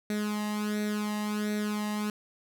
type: tone with flanger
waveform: sawtooth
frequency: 210 Hz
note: G#3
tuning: 19 cents sharp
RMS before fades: -31 dBFS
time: 0.1-2.1 s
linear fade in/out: 2 ms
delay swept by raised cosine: 0.5 to 1.05 ms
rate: 1.4 Hz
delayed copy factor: +0.75
effects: none